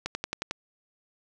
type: click train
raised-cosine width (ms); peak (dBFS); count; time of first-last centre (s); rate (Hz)
0.2; -13; 6; 0.06-0.51; 11.1
effects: none